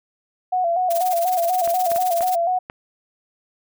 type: tone with vibrato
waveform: sine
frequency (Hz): 707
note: F5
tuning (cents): +21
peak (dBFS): -17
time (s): 0.52-2.59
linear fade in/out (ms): 10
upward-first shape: square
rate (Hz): 4.1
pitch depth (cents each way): 68
type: noise with tremolo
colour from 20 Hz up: blue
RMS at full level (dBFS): -28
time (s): 0.9-2.36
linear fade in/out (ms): 10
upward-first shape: sine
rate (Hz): 19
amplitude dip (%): 80
type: clicks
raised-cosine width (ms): 0.5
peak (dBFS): -17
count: 5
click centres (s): 1.676 / 1.917 / 1.961 / 2.208 / 2.699
effects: none